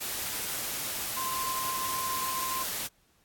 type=tone in noise; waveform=sine; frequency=1044 Hz; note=C6; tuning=4 cents flat; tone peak=-32 dBFS; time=1.16-2.64 s; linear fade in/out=20 ms; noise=white; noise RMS=-34 dBFS; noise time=0-2.88 s; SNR=-1 dB; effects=pink hiss -67 dBFS RMS until 3.24 s + AAC 64 kbps